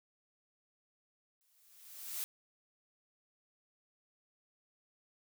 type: noise with exponential growth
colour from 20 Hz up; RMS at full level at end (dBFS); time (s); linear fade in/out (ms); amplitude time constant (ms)
blue; -37; 1.41-2.24; 0; 180
effects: none